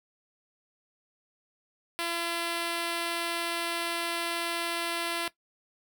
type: tone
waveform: 5% pulse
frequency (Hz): 339.2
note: E4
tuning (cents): +50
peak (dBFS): -18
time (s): 1.99-5.28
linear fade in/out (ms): 0
effects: noise-tail reverb RT60 0.1 s tail -17 dB re dry